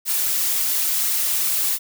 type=noise with flanger; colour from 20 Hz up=blue; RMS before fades=-21 dBFS; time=0.05-1.79 s; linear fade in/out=50 ms; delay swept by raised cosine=1.2 to 6 ms; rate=2.9 Hz; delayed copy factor=-0.65; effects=none